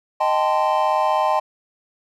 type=chord; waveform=triangle; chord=A half-diminished seventh; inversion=second; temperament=equal with one note detuned; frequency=622.3 / 784 / 880 / 1036.3 Hz; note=Eb5 / G5 / A5 / C6; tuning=0 / 0 / 0 / -17 cents; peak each=-20 dBFS; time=0.2-1.4 s; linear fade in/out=10 ms; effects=none